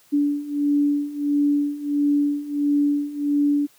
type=beating tone pair; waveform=sine; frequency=288.3 / 289.8 Hz; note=D4 / D4; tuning=-32 / -23 cents; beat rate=1.5 Hz; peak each=-23 / -20 dBFS; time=0.12-3.67 s; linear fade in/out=20 ms; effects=white hiss -56 dBFS RMS until 3.78 s + high-pass 80 Hz 12 dB/octave